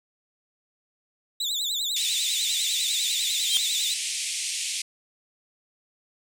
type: tone with vibrato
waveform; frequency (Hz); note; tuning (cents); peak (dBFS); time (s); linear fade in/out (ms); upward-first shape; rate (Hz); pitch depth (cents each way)
35% pulse; 3729; A#7; 0; -24; 1.4-3.94; 5; triangle; 10; 160
type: band-pass noise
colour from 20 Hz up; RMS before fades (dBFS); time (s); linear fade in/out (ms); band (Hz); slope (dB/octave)
white; -30; 1.96-4.82; 5; 2200 to 9400; 48
type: tone with exponential growth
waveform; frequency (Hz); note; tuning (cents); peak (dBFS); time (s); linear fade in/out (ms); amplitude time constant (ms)
square; 3200; G7; +35; -17; 3.39-3.57; 0; 39
effects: none